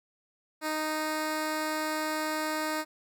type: tone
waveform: 10% pulse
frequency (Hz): 309.9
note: D#4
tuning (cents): -7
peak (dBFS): -21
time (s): 0.61-2.85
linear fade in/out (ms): 50
effects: none

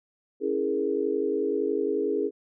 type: chord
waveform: sine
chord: A# half-diminished seventh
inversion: first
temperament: equal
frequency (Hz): 277.2 / 329.6 / 415.3 / 466.2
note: C#4 / E4 / G#4 / A#4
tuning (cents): 0 / 0 / 0 / 0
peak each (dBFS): -32 / -31 / -26 / -31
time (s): 0.4-2.31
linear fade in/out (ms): 50
effects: none

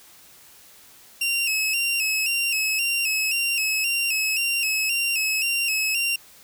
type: tone with vibrato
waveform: sawtooth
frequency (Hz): 2670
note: E7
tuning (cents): +22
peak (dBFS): -18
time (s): 1.21-6.16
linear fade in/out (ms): 5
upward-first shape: square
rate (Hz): 1.9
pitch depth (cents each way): 61
effects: white hiss -50 dBFS RMS until 6.43 s

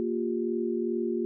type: tone cluster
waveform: sine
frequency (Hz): 231.7 / 353.1 / 395.6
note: A#3 / F4 / G4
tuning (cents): -10 / +19 / +16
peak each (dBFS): -31 / -29 / -33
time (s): 0-1.25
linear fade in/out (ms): 0
effects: none

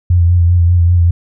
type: tone with vibrato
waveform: sine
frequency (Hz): 86.9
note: F2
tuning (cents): -8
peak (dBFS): -6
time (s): 0.1-1.11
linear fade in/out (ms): 5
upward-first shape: sine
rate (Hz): 5.1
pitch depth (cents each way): 39
effects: none

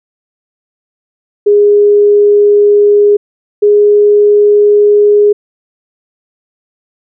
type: tone pair in turn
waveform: sine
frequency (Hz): 411.8 / 414.1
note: G#4 / G#4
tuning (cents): -15 / -5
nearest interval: unison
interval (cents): 10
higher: second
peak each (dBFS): -3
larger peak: neither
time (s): 1.46-3.17 / 3.62-5.33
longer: neither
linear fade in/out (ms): 10
effects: none

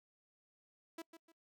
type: tone with echo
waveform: sawtooth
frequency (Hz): 329.6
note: E4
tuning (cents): 0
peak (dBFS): -40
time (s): 0.98-1.02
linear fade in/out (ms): 5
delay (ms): 150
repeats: 2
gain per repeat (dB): -10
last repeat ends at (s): 1.32
effects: noise-tail reverb RT60 0.1 s tail -25 dB re dry

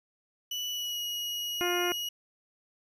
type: tone with pitch glide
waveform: 35% pulse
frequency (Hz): 2960 to 2899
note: F#7 to F#7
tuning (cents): 0 to -36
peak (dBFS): -30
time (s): 0.51-2.09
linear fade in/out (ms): 5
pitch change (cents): -36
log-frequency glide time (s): 0.7-1
type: harmonic tone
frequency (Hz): 353.2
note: F4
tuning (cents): +20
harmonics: 1 / 2 / 3 / 4 / 5 / 6 / 7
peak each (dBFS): -30 / -35 / -39 / -35 / -41 / -38 / -39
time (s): 1.61-1.92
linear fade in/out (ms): 0
effects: 10-bit

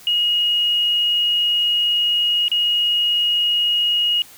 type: tone with dropouts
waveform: sine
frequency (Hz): 2881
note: F#7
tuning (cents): -47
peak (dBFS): -15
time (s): 0.07-4.22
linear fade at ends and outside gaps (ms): 1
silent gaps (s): 2.482-2.516
effects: white hiss -44 dBFS RMS until 4.37 s

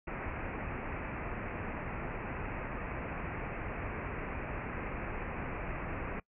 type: low-pass noise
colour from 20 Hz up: pink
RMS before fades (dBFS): -39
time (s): 0.07-6.2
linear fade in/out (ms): 5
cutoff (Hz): 2600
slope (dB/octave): 96
effects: noise-tail reverb RT60 0.1 s tail -23 dB re dry

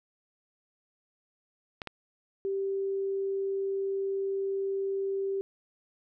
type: clicks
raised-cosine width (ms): 0.3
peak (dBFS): -20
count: 2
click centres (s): 1.818 / 1.873
type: tone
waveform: sine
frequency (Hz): 390.7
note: G4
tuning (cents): -6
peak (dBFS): -28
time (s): 2.45-5.41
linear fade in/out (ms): 0
effects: none

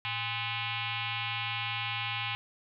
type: tone with frequency modulation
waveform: sine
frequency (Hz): 111.9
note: A2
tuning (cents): +30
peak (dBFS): -31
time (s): 0.05-2.35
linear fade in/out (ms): 0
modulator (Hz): 463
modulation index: 7
effects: none

